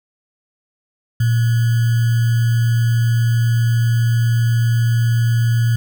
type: tone with sample-and-hold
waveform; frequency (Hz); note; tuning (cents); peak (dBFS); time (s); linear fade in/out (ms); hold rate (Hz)
sine; 116.3; A#2; -4; -12; 1.2-5.76; 5; 1575
effects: none